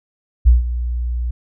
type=tone with ADSR envelope; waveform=sine; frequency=60.1 Hz; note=B1; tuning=46 cents flat; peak=-4 dBFS; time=0.45-1.31 s; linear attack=24 ms; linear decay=150 ms; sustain=-14 dB; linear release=6 ms; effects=none